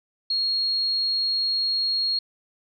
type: tone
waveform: sine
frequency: 4285 Hz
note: C8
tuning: 40 cents sharp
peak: -21 dBFS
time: 0.3-2.19 s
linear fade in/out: 5 ms
effects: none